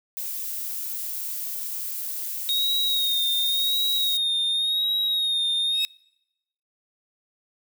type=noise; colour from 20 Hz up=violet; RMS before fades=-31 dBFS; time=0.17-4.17 s; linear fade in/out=0 ms
type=tone with vibrato; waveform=triangle; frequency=3737 Hz; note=A#7; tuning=4 cents sharp; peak=-20 dBFS; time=2.49-5.85 s; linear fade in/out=0 ms; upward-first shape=sine; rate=0.91 Hz; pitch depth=47 cents each way
type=tone with exponential growth; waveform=sawtooth; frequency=2598 Hz; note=E7; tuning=26 cents flat; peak=-23 dBFS; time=5.67-5.85 s; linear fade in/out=0 ms; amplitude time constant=37 ms
effects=noise-tail reverb RT60 0.9 s tail -26 dB re dry